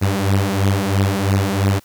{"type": "beating tone pair", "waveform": "sawtooth", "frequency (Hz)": [96.7, 99.7], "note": ["G2", "G2"], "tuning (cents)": [-23, 30], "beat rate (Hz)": 3, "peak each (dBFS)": -14, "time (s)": [0.01, 1.8], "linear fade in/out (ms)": 20, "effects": ["white hiss -52 dBFS RMS until 1.84 s"]}